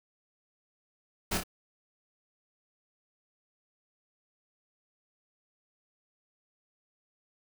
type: noise with echo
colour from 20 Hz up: pink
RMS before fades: -30 dBFS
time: 1.31-1.38 s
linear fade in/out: 10 ms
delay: 28 ms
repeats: 2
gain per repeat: -5 dB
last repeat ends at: 1.436 s
effects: none